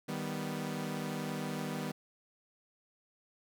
sawtooth chord, Eb augmented, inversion none, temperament equal, 155.56 / 196 / 246.9 Hz, Eb3 / G3 / B3, 0 / 0 / 0 cents, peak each -36 / -36 / -36 dBFS, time 0.08-1.92 s, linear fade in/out 10 ms, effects none

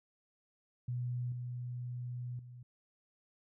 sine tone with level steps, 123 Hz, B2, 7 cents flat, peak -34 / -38 / -48 dBFS, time 0.88-2.63 s, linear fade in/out 5 ms, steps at 1.32 / 2.39 s, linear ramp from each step 2 ms, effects none

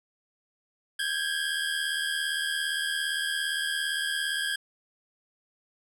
25% pulse tone pair together, 1583.7 / 1661.2 Hz, G6 / G#6, +17 / 0 cents, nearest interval minor second, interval 83 cents, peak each -27 / -26 dBFS, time 0.99-4.56 s, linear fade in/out 5 ms, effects low-pass 12000 Hz 12 dB/octave

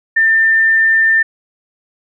sine tone, 1794 Hz, A6, 33 cents sharp, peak -8 dBFS, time 0.16-1.23 s, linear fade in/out 10 ms, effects none

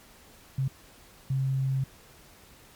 sine tone bursts at uneven times, 133.7 Hz, C3, 38 cents sharp, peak -24 dBFS, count 2, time 0.58-0.68 / 1.3-1.84 s, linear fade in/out 5 ms, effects pink hiss -54 dBFS RMS until 2.75 s + MP3 96 kbps

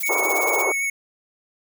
violet noise with tremolo, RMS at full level -26 dBFS, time 0-0.63 s, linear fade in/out 5 ms, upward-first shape sine, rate 17 Hz, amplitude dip 95%
square tone with vibrato, 2217 Hz, C#7, in tune, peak -22 dBFS, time 0.03-0.9 s, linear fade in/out 5 ms, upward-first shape triangle, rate 9 Hz, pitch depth 18 cents each way
pink band-pass noise, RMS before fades -24 dBFS, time 0.09-0.72 s, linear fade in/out 2 ms, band 360 to 1200 Hz, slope 48 dB/octave
effects none

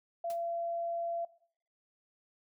sine tone, 680 Hz, F5, 46 cents flat, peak -33 dBFS, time 0.24-1.25 s, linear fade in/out 5 ms
white noise with exponential decay, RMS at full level -46 dBFS, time 0.3-0.41 s, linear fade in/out 0 ms, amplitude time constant 22 ms
effects noise-tail reverb RT60 0.6 s tail -19 dB re dry

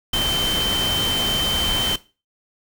sine tone in noise, 3094 Hz, G7, 23 cents flat, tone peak -19 dBFS, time 0.13-1.96 s, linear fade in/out 5 ms, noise pink, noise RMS -25 dBFS, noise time 0.13-1.96 s, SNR +3 dB, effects noise-tail reverb RT60 0.3 s tail -17 dB re dry

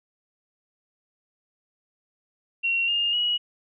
sine tone with pitch steps, 2740 / 2824 / 2910 Hz, F7 / F7 / F#7, -34 / +19 / -29 cents, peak -21 dBFS, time 2.63-3.38 s, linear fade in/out 20 ms, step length 250 ms, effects none

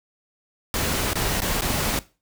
pink noise with dropouts, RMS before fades -24 dBFS, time 0.74-1.99 s, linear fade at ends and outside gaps 1 ms, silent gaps 1.133-1.155 / 1.404-1.419 / 1.609-1.62 s, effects noise-tail reverb RT60 0.3 s tail -18 dB re dry

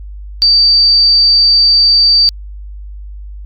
sine tone, 4633 Hz, D8, 24 cents flat, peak -5 dBFS, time 0.42-2.29 s, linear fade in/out 0 ms, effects added 50 Hz sine -25 dBFS peak until 3.45 s + Opus 48 kbps

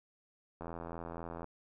click train, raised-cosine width 1 ms, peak -29 dBFS, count 71, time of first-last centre 0.61-1.443 s, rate 84 Hz, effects none

